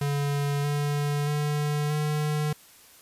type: tone with pitch steps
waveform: square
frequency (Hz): 142.9 / 145.4 / 147.94 / 150.53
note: D3 / D3 / D3 / D3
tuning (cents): -47 / -17 / +13 / +43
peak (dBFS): -25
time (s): 0.01-2.53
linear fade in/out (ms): 5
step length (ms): 630
effects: white hiss -53 dBFS RMS until 3.01 s + resampled to 32000 Hz